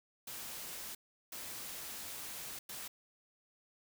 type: noise bursts at uneven times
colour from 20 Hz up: white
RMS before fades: -45 dBFS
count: 3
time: 0.27-0.95 / 1.32-2.59 / 2.69-2.88 s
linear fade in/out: 5 ms
effects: none